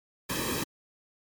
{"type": "noise with comb filter", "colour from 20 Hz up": "pink", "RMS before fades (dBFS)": -31, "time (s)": [0.29, 0.64], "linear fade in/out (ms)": 10, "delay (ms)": 1.4, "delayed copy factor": -0.9, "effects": ["MP3 96 kbps"]}